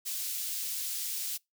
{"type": "high-pass noise", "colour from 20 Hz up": "white", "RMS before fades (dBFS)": -35, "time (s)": [0.05, 1.38], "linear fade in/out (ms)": 20, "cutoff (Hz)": 3600, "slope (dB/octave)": 12, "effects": ["noise-tail reverb RT60 0.2 s tail -26 dB re dry"]}